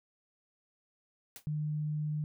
white noise with exponential decay, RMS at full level -43 dBFS, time 1.36-1.46 s, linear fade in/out 1 ms, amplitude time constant 20 ms
sine tone, 151.3 Hz, D#3, 48 cents flat, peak -31 dBFS, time 1.47-2.24 s, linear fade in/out 0 ms
effects none

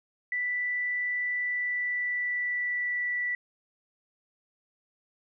sine tone with pitch glide, 1975.5 to 1961.9 Hz, B6 to B6, 0 to -12 cents, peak -27 dBFS, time 0.32-3.35 s, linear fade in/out 2 ms, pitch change -12 cents, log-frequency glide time 1.36-3.05 s, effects none

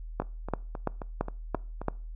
two click trains, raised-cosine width 1 ms, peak -22 / -13 dBFS, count 7 / 6, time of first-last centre 0.22-1.816 / 0.2-1.884 s, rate 3.76 / 2.97 Hz, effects noise-tail reverb RT60 0.4 s tail -23 dB re dry + added 40 Hz sine -37 dBFS peak until 2.15 s

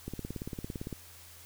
click train, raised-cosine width 3 ms, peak -24 dBFS, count 16, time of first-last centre 0.08-0.927 s, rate 17.7 Hz, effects added 86 Hz sine -57 dBFS peak until 1.45 s + white hiss -53 dBFS RMS until 1.45 s

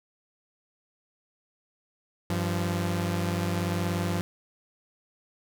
sawtooth tone pair together, 96.73 / 172.7 Hz, G2 / F3, -23 / -19 cents, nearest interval minor seventh, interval 1004 cents, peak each -25 dBFS, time 2.3-4.21 s, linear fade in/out 0 ms, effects none

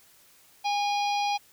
harmonic tone, 817 Hz, G#5, 29 cents flat, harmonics 1 / 3 / 4 / 5 / 6 / 7, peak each -25 / -34 / -38 / -39 / -39 / -43 dBFS, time 0.64-1.38 s, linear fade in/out 20 ms, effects white hiss -58 dBFS RMS until 1.52 s

